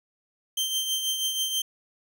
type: tone with tremolo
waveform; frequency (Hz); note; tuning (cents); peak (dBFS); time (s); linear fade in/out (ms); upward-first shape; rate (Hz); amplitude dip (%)
sawtooth; 3136; G7; 0; -20; 0.57-1.62; 5; triangle; 6.2; 55
effects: none